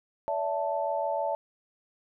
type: chord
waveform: sine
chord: D suspended second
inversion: none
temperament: equal with one note detuned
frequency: 572.9 / 659.3 / 880 Hz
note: D5 / E5 / A5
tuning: -43 / 0 / 0 cents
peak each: -31 dBFS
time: 0.28-1.35 s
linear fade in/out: 0 ms
effects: none